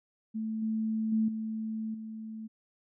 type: tone with level steps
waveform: sine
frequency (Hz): 220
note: A3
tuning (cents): 0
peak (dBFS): -31 / -28 / -24 / -32 / -38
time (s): 0.34-2.48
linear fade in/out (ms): 20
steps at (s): 0.62 / 1.12 / 1.28 / 1.94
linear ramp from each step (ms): 5
effects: none